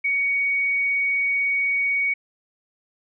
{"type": "tone", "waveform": "sine", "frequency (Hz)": 2241, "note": "C#7", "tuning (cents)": 18, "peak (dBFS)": -19, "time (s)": [0.04, 2.14], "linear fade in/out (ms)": 10, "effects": []}